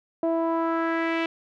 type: tone with low-pass filter sweep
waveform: sawtooth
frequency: 329.6 Hz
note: E4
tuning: in tune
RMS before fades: -25 dBFS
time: 0.23-1.26 s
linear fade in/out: 2 ms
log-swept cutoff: 660 to 2700 Hz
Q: 2.5
effects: none